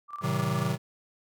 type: tone with tremolo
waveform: sine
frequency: 1174.7 Hz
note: D6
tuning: in tune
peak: -33 dBFS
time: 0.08-0.72 s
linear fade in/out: 50 ms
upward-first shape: square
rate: 19 Hz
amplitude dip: 65%
type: chord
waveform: square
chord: A diminished seventh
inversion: none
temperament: just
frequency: 110 / 132 / 158.4 / 190.08 Hz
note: A2 / C3 / Eb3 / Gb3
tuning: 0 / +16 / +31 / +47 cents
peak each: -35 / -31 / -32 / -33 dBFS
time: 0.21-0.78 s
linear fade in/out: 50 ms
effects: none